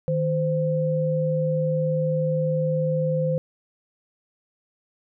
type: tone pair together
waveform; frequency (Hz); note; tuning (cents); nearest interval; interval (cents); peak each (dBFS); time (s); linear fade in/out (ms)
sine; 156.1 / 517.2; D#3 / C5; +6 / -20; octave + major sixth; 2074; -23; 0.08-3.38; 0
effects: none